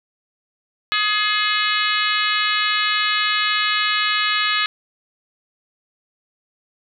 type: harmonic tone with a mistuned harmonic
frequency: 423.5 Hz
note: G#4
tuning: 34 cents sharp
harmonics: 3 / 4 / 5 / 6 / 7 / 8 / 9 / 10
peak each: -23 / -24 / -25 / -26 / -26 / -27 / -28 / -28 dBFS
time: 0.92-4.66 s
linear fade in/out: 0 ms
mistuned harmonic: 3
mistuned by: -26 cents
effects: none